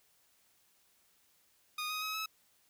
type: tone with pitch steps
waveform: 15% pulse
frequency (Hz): 1233 / 1253.1 / 1273.5 / 1294.3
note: D#6 / D#6 / D#6 / E6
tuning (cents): -16 / +12 / +40 / -32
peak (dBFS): -29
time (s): 1.78-2.26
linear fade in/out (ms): 5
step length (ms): 120
effects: white hiss -70 dBFS RMS until 2.69 s